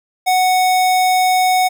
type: tone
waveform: square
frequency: 740 Hz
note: F#5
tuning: in tune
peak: -12 dBFS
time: 0.26-1.69 s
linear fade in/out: 20 ms
effects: none